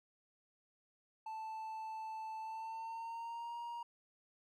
triangle tone with pitch glide, 880 to 943.2 Hz, A5 to A#5, 0 to +20 cents, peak -40 dBFS, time 1.26-3.83 s, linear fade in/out 5 ms, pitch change +120 cents, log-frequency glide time 2.4-3.57 s, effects none

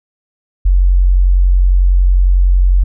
sine tone, 45.49 Hz, F#1, 29 cents flat, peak -6 dBFS, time 0.65-2.84 s, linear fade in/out 10 ms, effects none

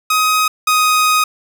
sawtooth tone pair in turn, 1259 / 1251 Hz, D#6 / D#6, +20 / +9 cents, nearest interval unison, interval 11 cents, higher first, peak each -8 / -7 dBFS, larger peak second, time 0.1-0.48 / 0.67-1.24 s, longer second, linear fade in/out 5 ms, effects none

